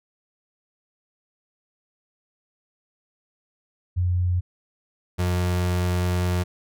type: tone pair in turn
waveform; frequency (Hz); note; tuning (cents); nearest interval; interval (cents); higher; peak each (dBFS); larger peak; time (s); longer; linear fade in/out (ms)
sine / 35% pulse; 89.5 / 89.5; F2 / F2; +43 / +43; unison; 0; neither; -19; neither; 3.96-4.41 / 5.18-6.44; second; 20
effects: none